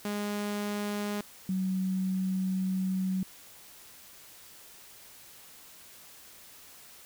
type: tone pair in turn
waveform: sawtooth / sine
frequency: 206.3 / 187.95 Hz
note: G#3 / F#3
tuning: -11 / +27 cents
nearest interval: major second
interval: 162 cents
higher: first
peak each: -27 dBFS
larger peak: neither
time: 0.05-1.21 / 1.49-3.23 s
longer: second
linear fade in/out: 2 ms
effects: white hiss -52 dBFS RMS until 7.05 s